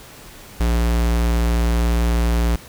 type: tone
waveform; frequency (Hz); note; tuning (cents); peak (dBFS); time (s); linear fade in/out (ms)
square; 58.27; A#1; 0; -16; 0.6-2.56; 5
effects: pink hiss -41 dBFS RMS until 2.68 s